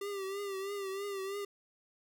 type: tone with vibrato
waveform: square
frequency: 394.6 Hz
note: G4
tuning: 11 cents sharp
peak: -37 dBFS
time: 0.01-1.45 s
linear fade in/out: 5 ms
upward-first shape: triangle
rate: 3.1 Hz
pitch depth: 68 cents each way
effects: none